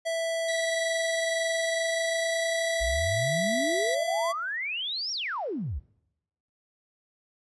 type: tone with pitch glide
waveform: square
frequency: 659.3 to 668.1 Hz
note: E5 to E5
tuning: 0 to +23 cents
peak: -27 dBFS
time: 0.05-4.33 s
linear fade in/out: 20 ms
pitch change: +23 cents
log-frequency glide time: 1.59-4.01 s
type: tone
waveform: sawtooth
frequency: 1956 Hz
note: B6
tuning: 17 cents flat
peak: -27 dBFS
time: 0.48-3.95 s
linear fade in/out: 5 ms
type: exponential two-way sweep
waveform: sine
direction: up then down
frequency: 53 to 5700 to 55.4 Hz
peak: -29 dBFS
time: 2.8-5.8 s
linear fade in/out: 20 ms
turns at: 5.12 s
effects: noise-tail reverb RT60 0.9 s tail -25 dB re dry + resampled to 24000 Hz